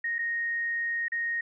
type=tone with dropouts; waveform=sine; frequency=1864 Hz; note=A#6; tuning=1 cent flat; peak=-27 dBFS; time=0.04-1.41 s; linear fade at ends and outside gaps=5 ms; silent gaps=0.184-0.189 / 1.083-1.119 s; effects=none